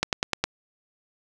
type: slowing click train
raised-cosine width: 0.2 ms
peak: -5 dBFS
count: 5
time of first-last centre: 0.03-0.44 s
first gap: 98 ms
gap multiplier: 1.03
effects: none